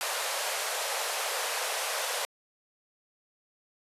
pink band-pass noise, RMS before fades -32 dBFS, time 0.01-2.25 s, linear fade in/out 0 ms, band 480 to 13000 Hz, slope 48 dB/octave, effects resampled to 32000 Hz

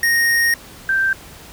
square / sine tone pair in turn, 1861 / 1568 Hz, A#6 / G6, -3 / 0 cents, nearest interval minor third, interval 297 cents, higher first, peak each -14 dBFS, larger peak neither, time 0.03-0.54 / 0.89-1.13 s, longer first, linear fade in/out 2 ms, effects pink hiss -40 dBFS RMS until 1.52 s

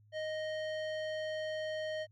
square tone with low-pass filter, 622.3 Hz, D#5, in tune, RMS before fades -38 dBFS, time 0.12-2.07 s, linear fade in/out 50 ms, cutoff 3500 Hz, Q 1.1, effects added 105 Hz sine -61 dBFS peak until 2.11 s

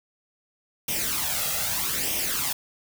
white noise with flanger, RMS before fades -27 dBFS, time 0.88-2.53 s, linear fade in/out 5 ms, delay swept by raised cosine 0.34 to 1.54 ms, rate 0.8 Hz, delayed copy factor +0.65, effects none

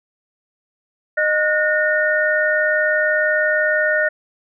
sine tone cluster, 614 / 1456 / 1830 Hz, D#5 / F#6 / A#6, -23 / -28 / -32 cents, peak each -19 dBFS, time 1.17-4.09 s, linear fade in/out 10 ms, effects none

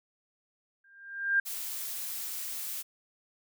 sine tone with exponential growth, 1597 Hz, G6, 32 cents sharp, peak -20 dBFS, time 0.84-1.4 s, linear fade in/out 5 ms, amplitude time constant 120 ms
blue noise, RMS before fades -37 dBFS, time 1.45-2.83 s, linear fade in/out 20 ms
effects none

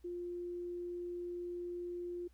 sine tone, 351.1 Hz, F4, 9 cents sharp, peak -39 dBFS, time 0.04-2.28 s, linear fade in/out 10 ms, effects added 60 Hz sine -62 dBFS peak until 2.33 s + pink hiss -75 dBFS RMS until 2.33 s

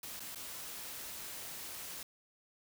white noise with dropouts, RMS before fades -45 dBFS, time 0.03-2.03 s, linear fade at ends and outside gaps 2 ms, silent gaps 0.196-0.203 / 0.348-0.357 s, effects none

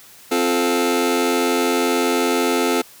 sawtooth chord, F major, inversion second, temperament just, 261.9 / 349.2 / 436.5 Hz, C4 / F4 / A4, +2 / 0 / -14 cents, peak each -17 dBFS, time 0.31-2.82 s, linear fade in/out 10 ms, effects white hiss -45 dBFS RMS until 3 s + high-pass 60 Hz 12 dB/octave

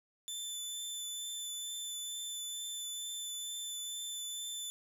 20% pulse tone with vibrato, 3520 Hz, A7, in tune, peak -33 dBFS, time 0.28-4.7 s, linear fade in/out 0 ms, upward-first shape triangle, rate 2.2 Hz, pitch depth 12 cents each way, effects 10-bit

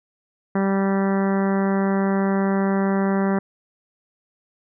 harmonic tone, 195.1 Hz, G3, 8 cents flat, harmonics 1 / 2 / 3 / 4 / 5 / 6 / 7 / 8 / 9 / 10, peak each -19 / -25 / -29 / -31 / -33 / -35 / -36 / -37 / -38 / -39 dBFS, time 0.55-3.39 s, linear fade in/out 5 ms, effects none

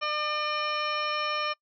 harmonic tone with a mistuned harmonic, 601 Hz, D5, 40 cents sharp, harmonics 1 / 2 / 3 / 4 / 5 / 6 / 7 / 9, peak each -35 / -30 / -39 / -34 / -36 / -46 / -43 / -39 dBFS, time 0.01-1.54 s, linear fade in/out 20 ms, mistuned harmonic 6, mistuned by +64 cents, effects noise-tail reverb RT60 0.1 s tail -25 dB re dry

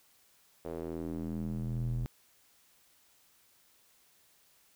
square tone with band-pass filter sweep, 41.2 Hz, E1, in tune, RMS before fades -36 dBFS, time 0.65-2.06 s, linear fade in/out 0 ms, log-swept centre 490 to 100 Hz, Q 2.3, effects white hiss -66 dBFS RMS until 4.75 s

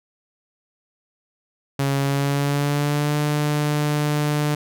sawtooth tone with pitch glide, 138.59 to 148.54 Hz, C#3 to D3, 0 to +20 cents, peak -15 dBFS, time 1.79-4.55 s, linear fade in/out 5 ms, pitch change +120 cents, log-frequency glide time 2-3.18 s, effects none

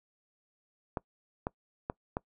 clicks, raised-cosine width 1 ms, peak -18 dBFS, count 4, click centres 0.972 / 1.469 / 1.899 / 2.169 s, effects noise-tail reverb RT60 0.1 s tail -24 dB re dry

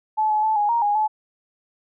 sine tone with pitch steps, 864 / 853 / 872 / 829 / 936 / 825 / 860 Hz, A5 / G#5 / A5 / G#5 / A#5 / G#5 / A5, -32 / +46 / -16 / -3 / +7 / -12 / -40 cents, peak -17 dBFS, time 0.17-1.08 s, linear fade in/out 20 ms, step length 130 ms, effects none

